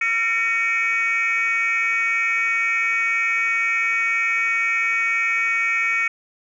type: tone cluster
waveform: sine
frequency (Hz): 1362 / 1841 / 2249 / 2526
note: F6 / A#6 / C#7 / D#7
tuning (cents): -44 / -22 / +24 / +26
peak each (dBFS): -27 / -24 / -19 / -25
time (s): 0.01-6.08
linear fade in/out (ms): 5
effects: tanh soft clip ceiling -12 dBFS